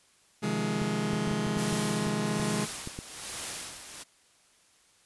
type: chord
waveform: sawtooth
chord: F minor seventh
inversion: second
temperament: just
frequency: 130.96 / 157.15 / 174.61 / 209.5 Hz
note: C3 / Eb3 / F3 / Ab3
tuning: +2 / +18 / 0 / +15 cents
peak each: -32 / -31 / -31 / -26 dBFS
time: 0.42-2.66 s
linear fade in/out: 20 ms
type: clicks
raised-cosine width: 3 ms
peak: -24 dBFS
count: 11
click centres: 0.818 / 1.133 / 1.274 / 1.314 / 1.468 / 1.572 / 1.727 / 2.069 / 2.399 / 2.874 / 2.989 s
type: noise with tremolo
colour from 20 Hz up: white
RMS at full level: -35 dBFS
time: 1.57-4.04 s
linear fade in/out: 20 ms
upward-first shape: sine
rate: 1.2 Hz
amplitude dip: 65%
effects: white hiss -63 dBFS RMS until 5.05 s + resampled to 24000 Hz